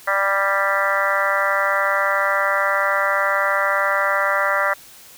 harmonic tone with a mistuned harmonic, 196.6 Hz, G3, 5 cents sharp, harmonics 3 / 4 / 5 / 6 / 7 / 8 / 9 / 10, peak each -23 / -29 / -27 / -24 / -23 / -26 / -26 / -24 dBFS, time 0.07-4.74 s, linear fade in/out 10 ms, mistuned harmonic 8, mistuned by +16 cents, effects white hiss -44 dBFS RMS until 5.17 s

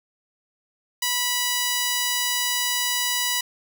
sawtooth tone with high-pass filter, 980 Hz, B5, 14 cents flat, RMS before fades -24 dBFS, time 1.02-3.41 s, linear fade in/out 5 ms, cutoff 2400 Hz, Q 0.56, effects none

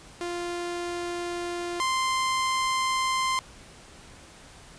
sawtooth tone pair in turn, 348.5 / 1044.3 Hz, F4 / C6, -4 / -4 cents, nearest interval octave + perfect fifth, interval 1900 cents, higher second, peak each -26 / -20 dBFS, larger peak second, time 0.21-1.8 / 1.8-3.39 s, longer neither, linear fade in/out 0 ms, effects pink hiss -49 dBFS RMS until 4.78 s + resampled to 22050 Hz

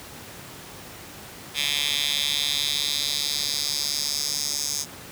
10% pulse tone with high-pass filter sweep, 144.6 Hz, D3, 27 cents flat, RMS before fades -26 dBFS, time 1.54-4.86 s, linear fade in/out 50 ms, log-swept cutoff 3000 to 5900 Hz, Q 3.2, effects pink hiss -41 dBFS RMS until 5.11 s + high-pass 80 Hz 12 dB/octave

